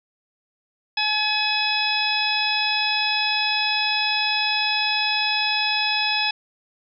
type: harmonic tone with a mistuned harmonic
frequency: 850 Hz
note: G#5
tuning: 40 cents sharp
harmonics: 1 / 2 / 3 / 4 / 5 / 6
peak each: -27 / -30 / -24 / -26 / -31 / -26 dBFS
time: 0.97-6.31 s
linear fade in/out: 5 ms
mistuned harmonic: 5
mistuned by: -120 cents
effects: none